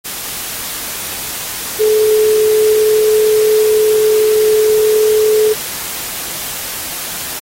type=tone in noise; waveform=sine; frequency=430.4 Hz; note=A4; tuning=38 cents flat; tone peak=-8 dBFS; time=1.79-5.54 s; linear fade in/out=20 ms; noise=white; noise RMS=-23 dBFS; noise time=0.04-7.4 s; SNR=+12 dB; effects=AAC 48 kbps